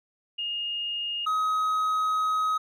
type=tone pair in turn; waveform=sine / triangle; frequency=2843 / 1266.4 Hz; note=F7 / D#6; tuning=+30 / +30 cents; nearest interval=octave + major second; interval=1400 cents; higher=first; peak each=-28 / -21 dBFS; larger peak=second; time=0.38-1.26 / 1.26-2.58 s; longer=second; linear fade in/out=10 ms; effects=none